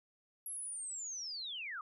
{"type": "linear sweep", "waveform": "sine", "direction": "down", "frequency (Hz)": [11350, 1165], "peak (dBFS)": -40, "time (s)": [0.46, 1.81], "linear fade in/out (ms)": 2, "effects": []}